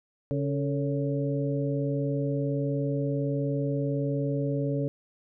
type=harmonic tone with a mistuned harmonic; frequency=140 Hz; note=C#3; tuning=18 cents sharp; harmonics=1 / 2 / 3 / 4; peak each=-28 / -31 / -33 / -34 dBFS; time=0.31-4.88 s; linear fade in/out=0 ms; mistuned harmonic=3; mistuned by=+86 cents; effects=none